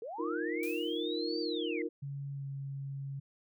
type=linear two-way sweep; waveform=sine; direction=up then down; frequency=415.3 to 4699 to 1984 Hz; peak=-39 dBFS; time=0.02-1.82 s; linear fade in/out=2 ms; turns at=1.4 s
type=chord; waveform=sine; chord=Eb suspended second; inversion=none; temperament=equal; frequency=311.1 / 349.2 / 466.2 Hz; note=Eb4 / F4 / Bb4; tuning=0 / 0 / 0 cents; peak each=-37 dBFS; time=0.18-1.89 s; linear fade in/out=20 ms
type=noise with exponential decay; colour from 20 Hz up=blue; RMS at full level=-44 dBFS; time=0.63-1.14 s; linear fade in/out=1 ms; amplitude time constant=110 ms
type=tone with pitch glide; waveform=sine; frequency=140 to 137.91 Hz; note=C#3 to C#3; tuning=+18 to -9 cents; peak=-37 dBFS; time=2.02-3.2 s; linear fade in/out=10 ms; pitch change=-27 cents; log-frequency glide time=2.33-2.45 s
effects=none